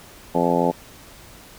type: harmonic tone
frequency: 86.2 Hz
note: F2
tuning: 22 cents flat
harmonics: 2 / 3 / 4 / 5 / 6 / 7 / 8 / 9 / 10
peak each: -25 / -24 / -27 / -25 / -24 / -26 / -30 / -29 / -24 dBFS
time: 0.34-0.72 s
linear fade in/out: 20 ms
effects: pink hiss -45 dBFS RMS until 1.58 s